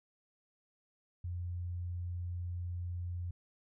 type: tone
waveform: sine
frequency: 88 Hz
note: F2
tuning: 14 cents sharp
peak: -36 dBFS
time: 1.24-3.31 s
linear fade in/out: 5 ms
effects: none